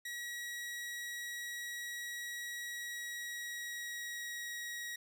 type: tone with pitch glide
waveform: sawtooth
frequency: 1915 to 1902.9 Hz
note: A#6 to A#6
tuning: +46 to +35 cents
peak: -37 dBFS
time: 0.05-4.96 s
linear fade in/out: 5 ms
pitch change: -11 cents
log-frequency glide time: 2.67-4.46 s
effects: none